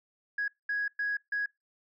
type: tone bursts at uneven times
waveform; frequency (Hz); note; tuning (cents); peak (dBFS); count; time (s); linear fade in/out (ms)
sine; 1661.2; G#6; 0; -27; 4; 0.38-0.48 / 0.69-0.88 / 0.99-1.17 / 1.32-1.46; 5
effects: noise-tail reverb RT60 0.2 s tail -24 dB re dry + tanh soft clip ceiling -24 dBFS